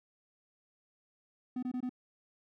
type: tone bursts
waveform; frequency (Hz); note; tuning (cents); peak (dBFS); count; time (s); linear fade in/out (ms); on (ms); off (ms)
triangle; 251.1; B3; +29; -31; 4; 1.56-1.894; 5; 67; 22
effects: none